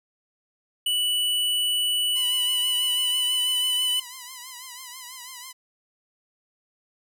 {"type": "tone with pitch glide", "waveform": "square", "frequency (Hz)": [2960, 2989], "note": ["F#7", "F#7"], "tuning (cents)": [0, 17], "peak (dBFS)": -22, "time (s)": [0.86, 4], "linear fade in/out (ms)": 5, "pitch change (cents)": 17, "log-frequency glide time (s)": [2.78, 3.53]}
{"type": "tone with vibrato", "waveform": "5% pulse", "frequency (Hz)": 1008, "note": "B5", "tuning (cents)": 35, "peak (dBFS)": -26, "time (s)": [2.15, 5.53], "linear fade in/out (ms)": 20, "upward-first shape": "triangle", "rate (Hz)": 6.1, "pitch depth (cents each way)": 93}
{"effects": []}